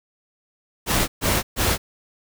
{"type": "noise bursts", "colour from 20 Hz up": "pink", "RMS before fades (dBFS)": -20, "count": 3, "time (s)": [0.86, 1.78], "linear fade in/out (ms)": 50, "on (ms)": 220, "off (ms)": 130, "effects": []}